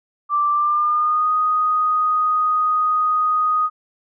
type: tone with pitch glide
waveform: sine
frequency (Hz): 1174.7 to 1244.6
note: D6 to D#6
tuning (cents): 0 to 0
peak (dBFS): -15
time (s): 0.29-3.7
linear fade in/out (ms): 50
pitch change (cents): +100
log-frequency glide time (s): 0.51-1.32
effects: none